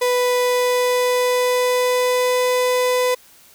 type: tone with pitch glide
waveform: 35% pulse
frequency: 495.2 to 500.4 Hz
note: B4 to B4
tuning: +5 to +23 cents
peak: -14 dBFS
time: 0.01-3.15 s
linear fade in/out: 10 ms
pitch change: +18 cents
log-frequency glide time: 0.41-2.54 s
effects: white hiss -49 dBFS RMS until 3.54 s